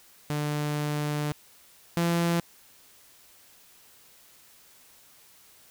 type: tone pair in turn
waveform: sawtooth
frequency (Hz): 148.5 / 170.16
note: D3 / F3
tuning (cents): +20 / -45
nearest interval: major second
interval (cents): 235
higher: second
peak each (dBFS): -23 / -19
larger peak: second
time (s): 0.3-1.32 / 1.97-2.4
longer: first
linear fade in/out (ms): 0
effects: white hiss -56 dBFS RMS until 5.7 s